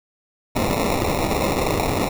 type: noise with sample-and-hold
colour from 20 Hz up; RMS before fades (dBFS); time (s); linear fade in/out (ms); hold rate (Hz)
blue; -21; 0.55-2.09; 10; 1575
effects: none